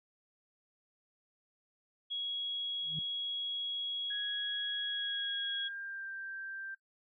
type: tone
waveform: sine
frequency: 3322 Hz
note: G#7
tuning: in tune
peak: -34 dBFS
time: 2.1-5.69 s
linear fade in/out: 20 ms
type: tone with exponential growth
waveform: sine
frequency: 155.56 Hz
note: D#3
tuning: in tune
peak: -35 dBFS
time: 2.81-2.99 s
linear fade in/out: 2 ms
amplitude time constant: 38 ms
type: tone with pitch glide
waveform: sine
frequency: 1661.2 to 1575.2 Hz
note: G#6 to G6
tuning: 0 to +8 cents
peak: -40 dBFS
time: 4.1-6.75 s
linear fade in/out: 10 ms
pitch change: -92 cents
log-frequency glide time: 4.87-6.13 s
effects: noise-tail reverb RT60 0.1 s tail -17 dB re dry